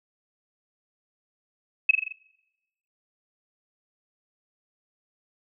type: tone with echo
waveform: sine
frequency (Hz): 2577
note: E7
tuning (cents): -40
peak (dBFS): -12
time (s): 1.89-1.91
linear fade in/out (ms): 5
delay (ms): 43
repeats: 5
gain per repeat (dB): -4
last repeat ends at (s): 2.125
effects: noise-tail reverb RT60 1.0 s tail -24 dB re dry